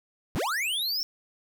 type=linear sweep; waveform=square; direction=up; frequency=30.78 to 5510 Hz; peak=-27 dBFS; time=0.35-1.03 s; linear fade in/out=0 ms; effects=none